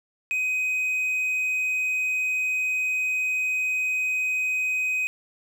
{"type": "tone", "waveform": "triangle", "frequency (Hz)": 2513, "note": "D#7", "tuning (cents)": 17, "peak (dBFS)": -21, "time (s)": [0.31, 5.07], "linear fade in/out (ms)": 0, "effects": []}